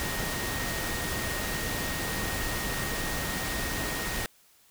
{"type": "tone in noise", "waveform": "sine", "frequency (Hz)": 1864.7, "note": "A#6", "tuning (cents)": 0, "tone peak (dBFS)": -37, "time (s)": [0, 4.26], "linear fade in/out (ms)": 0, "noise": "pink", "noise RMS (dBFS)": -32, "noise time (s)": [0, 4.26], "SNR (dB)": -8, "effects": ["white hiss -61 dBFS RMS until 4.7 s"]}